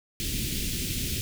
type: band-stop noise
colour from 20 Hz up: pink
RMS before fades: -30 dBFS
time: 0.2-1.21 s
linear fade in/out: 0 ms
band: 330 to 2500 Hz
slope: 24 dB/octave
effects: none